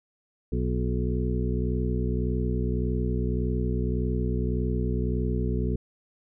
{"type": "harmonic tone with a mistuned harmonic", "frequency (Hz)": 61.74, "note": "B1", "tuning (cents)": 0, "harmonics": [1, 2, 3, 4, 6, 7], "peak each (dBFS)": [-27, -30, -32, -33, -35, -35], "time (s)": [0.52, 5.76], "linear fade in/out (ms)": 5, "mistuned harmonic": 6, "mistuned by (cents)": -43, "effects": []}